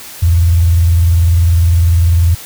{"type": "tone with vibrato", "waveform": "sine", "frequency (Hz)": 84.5, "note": "E2", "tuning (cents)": 43, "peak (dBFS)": -6, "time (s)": [0.22, 2.35], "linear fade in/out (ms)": 10, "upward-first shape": "square", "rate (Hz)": 20, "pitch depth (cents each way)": 150, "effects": ["white hiss -31 dBFS RMS until 2.45 s"]}